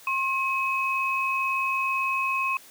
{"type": "tone pair together", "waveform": "sine", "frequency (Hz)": [1071, 2547], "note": ["C6", "D#7"], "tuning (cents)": [40, 40], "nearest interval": "octave + minor third", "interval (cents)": 1500, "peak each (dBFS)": -26, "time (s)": [0.07, 2.57], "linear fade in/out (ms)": 2, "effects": ["white hiss -50 dBFS RMS until 2.7 s", "high-pass 150 Hz 12 dB/octave"]}